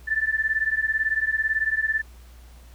sine beating tone pair, 1754 / 1772 Hz, A6 / A6, -6 / +12 cents, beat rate 18 Hz, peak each -24 dBFS, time 0.07-2.02 s, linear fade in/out 20 ms, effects added 60 Hz sine -44 dBFS peak until 2.74 s + pink hiss -55 dBFS RMS until 2.74 s

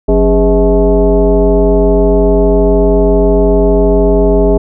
sine tone with frequency modulation, 181.6 Hz, F#3, 32 cents flat, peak -5 dBFS, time 0.08-4.58 s, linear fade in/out 10 ms, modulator 228 Hz, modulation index 1.9, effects none

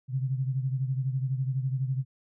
sine beating tone pair, 130 / 142 Hz, C3 / C#3, -11 / +42 cents, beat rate 12 Hz, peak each -27 / -33 dBFS, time 0.08-2.05 s, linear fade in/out 50 ms, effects none

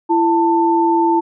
sine tone pair together, 335.6 / 890 Hz, E4 / A5, +31 / +20 cents, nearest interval octave + perfect fourth, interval 1689 cents, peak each -14 dBFS, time 0.09-1.21 s, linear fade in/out 20 ms, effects none

